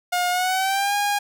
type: tone with pitch glide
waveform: sawtooth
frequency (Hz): 715 to 816.6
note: F5 to G#5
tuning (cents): +41 to -29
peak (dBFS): -16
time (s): 0.12-1.19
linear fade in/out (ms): 10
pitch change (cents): +230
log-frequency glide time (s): 0.3-0.95
effects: none